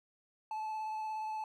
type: tone with vibrato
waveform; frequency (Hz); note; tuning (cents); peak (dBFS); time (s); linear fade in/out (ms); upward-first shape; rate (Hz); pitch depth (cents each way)
triangle; 868; A5; -24; -34; 0.51-1.44; 2; square; 17; 11
effects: none